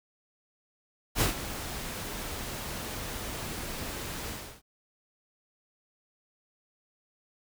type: noise with ADSR envelope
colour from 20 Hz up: pink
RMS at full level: -24 dBFS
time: 1.15-4.62 s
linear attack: 62 ms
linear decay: 120 ms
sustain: -13 dB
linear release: 330 ms
effects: none